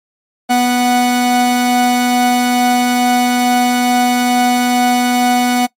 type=tone pair together; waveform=45% pulse; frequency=245.9 / 740 Hz; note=B3 / F#5; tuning=-7 / 0 cents; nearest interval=octave + perfect fifth; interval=1907 cents; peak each=-13 dBFS; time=0.49-5.67 s; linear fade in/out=20 ms; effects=noise-tail reverb RT60 0.1 s tail -21 dB re dry + MP3 64 kbps